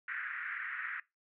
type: band-pass noise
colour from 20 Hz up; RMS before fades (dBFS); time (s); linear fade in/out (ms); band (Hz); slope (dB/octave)
white; -40; 0.08-1; 2; 1400 to 2000; 48
effects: noise-tail reverb RT60 0.2 s tail -20 dB re dry